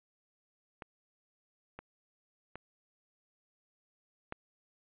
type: clicks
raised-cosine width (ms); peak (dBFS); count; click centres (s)
0.5; -28 / -29 / -28 / -23; 4; 0.822 / 1.79 / 2.556 / 4.324
effects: resampled to 8000 Hz